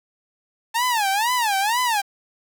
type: tone with vibrato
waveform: sawtooth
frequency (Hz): 882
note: A5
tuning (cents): +4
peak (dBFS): -15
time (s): 0.74-2.02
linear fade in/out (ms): 20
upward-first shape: sine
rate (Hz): 2.1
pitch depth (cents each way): 230
effects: 7-bit